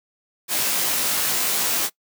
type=noise with comb filter; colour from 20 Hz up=white; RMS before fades=-22 dBFS; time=0.48-1.9 s; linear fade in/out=50 ms; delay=18 ms; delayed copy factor=-0.8; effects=noise-tail reverb RT60 0.1 s tail -22 dB re dry + high-pass 150 Hz 12 dB/octave